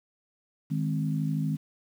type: chord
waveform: sine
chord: Ab major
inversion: second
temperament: equal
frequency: 155.56 / 207.7 / 261.6 Hz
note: Eb3 / Ab3 / C4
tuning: 0 / 0 / 0 cents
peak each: -27 / -33 / -33 dBFS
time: 0.7-1.57 s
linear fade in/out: 20 ms
effects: 9-bit